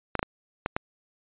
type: clicks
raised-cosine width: 0.5 ms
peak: -11 dBFS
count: 5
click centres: 0.153 / 0.193 / 0.229 / 0.661 / 0.765 s
effects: resampled to 8000 Hz